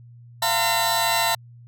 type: tone cluster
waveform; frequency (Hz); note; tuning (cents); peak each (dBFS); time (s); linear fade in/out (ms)
sawtooth; 682 / 722 / 910 / 1024 / 3977; F5 / F#5 / A#5 / C6 / B7; -41 / -43 / -42 / -38 / +11; -22 / -28 / -19 / -26 / -22; 0.42-1.35; 5
effects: added 119 Hz sine -43 dBFS peak until 1.67 s